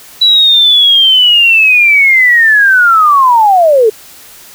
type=linear sweep; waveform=sine; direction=down; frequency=3951 to 415.3 Hz; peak=-3 dBFS; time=0.21-3.9 s; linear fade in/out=10 ms; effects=white hiss -35 dBFS RMS until 4.54 s